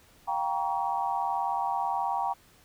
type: chord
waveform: sine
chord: G half-diminished seventh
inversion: third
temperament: just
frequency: 705.6 / 784 / 940.8 / 1128.9 Hz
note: F5 / G5 / Bb5 / Db6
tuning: +18 / 0 / +16 / +31 cents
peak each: -36 / -30 / -30 / -36 dBFS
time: 0.27-2.34 s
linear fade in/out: 20 ms
effects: pink hiss -59 dBFS RMS until 2.64 s